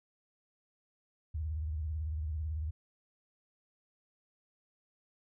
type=tone with vibrato; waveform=sine; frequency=77.4 Hz; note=D#2; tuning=9 cents flat; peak=-33 dBFS; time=1.34-2.71 s; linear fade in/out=10 ms; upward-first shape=sine; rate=18 Hz; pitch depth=140 cents each way; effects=none